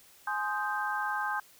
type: chord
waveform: sine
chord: Ab major seventh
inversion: none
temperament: equal with one note detuned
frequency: 839.3 / 1046.5 / 1244.5 / 1568 Hz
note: Ab5 / C6 / Eb6 / G6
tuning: +18 / 0 / 0 / 0 cents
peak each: -34 / -37 / -37 / -33 dBFS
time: 0.27-1.4 s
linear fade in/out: 5 ms
effects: white hiss -58 dBFS RMS until 1.59 s